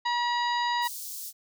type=harmonic tone; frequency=960 Hz; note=B5; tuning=49 cents flat; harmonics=1 / 2 / 3 / 4 / 5 / 7; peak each=-26 / -32 / -40 / -35 / -39 / -51 dBFS; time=0.05-0.88 s; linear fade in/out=10 ms
type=high-pass noise; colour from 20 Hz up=white; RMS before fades=-38 dBFS; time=0.81-1.33 s; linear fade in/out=50 ms; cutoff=4600 Hz; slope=24 dB/octave
effects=none